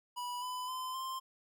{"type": "tone with pitch steps", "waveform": "square", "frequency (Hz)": [980, 1002.3, 1025.2, 1048.5], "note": ["B5", "B5", "C6", "C6"], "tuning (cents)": [-14, 25, -36, 3], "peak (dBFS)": -38, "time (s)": [0.16, 1.2], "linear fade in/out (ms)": 20, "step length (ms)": 260, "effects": []}